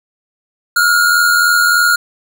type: tone pair together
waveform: square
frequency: 1343 / 1426.3 Hz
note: E6 / F6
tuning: +32 / +36 cents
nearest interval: minor second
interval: 104 cents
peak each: -19 / -10 dBFS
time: 0.76-1.96 s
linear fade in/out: 5 ms
effects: none